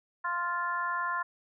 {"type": "harmonic tone", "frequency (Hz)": 348.9, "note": "F4", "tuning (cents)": -2, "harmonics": [2, 3, 4, 5], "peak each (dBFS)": [-43, -31, -35, -36], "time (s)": [0.24, 1.23], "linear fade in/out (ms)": 10, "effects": []}